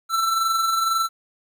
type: tone with amplitude modulation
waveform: square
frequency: 1336 Hz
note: E6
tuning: 23 cents sharp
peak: -18 dBFS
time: 0.09-1.09 s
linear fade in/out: 50 ms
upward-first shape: sine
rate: 22 Hz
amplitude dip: 40%
effects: 10-bit